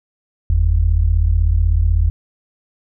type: tone pair together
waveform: sine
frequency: 46.35 / 82.41 Hz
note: F#1 / E2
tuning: +4 / 0 cents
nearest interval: minor seventh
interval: 996 cents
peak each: -14 dBFS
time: 0.5-2.1 s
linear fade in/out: 0 ms
effects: none